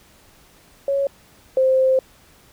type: tone pair in turn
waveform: sine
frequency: 554.4 / 523.3 Hz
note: C#5 / C5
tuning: 0 / 0 cents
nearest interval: minor second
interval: 100 cents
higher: first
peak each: -17 / -13 dBFS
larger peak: second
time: 0.88-1.07 / 1.57-1.99 s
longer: second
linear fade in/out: 2 ms
effects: pink hiss -52 dBFS RMS until 2.52 s